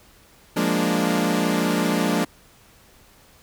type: chord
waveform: sawtooth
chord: Bb dominant seventh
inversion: second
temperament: equal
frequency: 174.61 / 207.7 / 233.1 / 293.7 Hz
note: F3 / Ab3 / Bb3 / D4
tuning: 0 / 0 / 0 / 0 cents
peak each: -21 dBFS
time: 0.56-2.25 s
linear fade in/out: 10 ms
effects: pink hiss -53 dBFS RMS until 3.42 s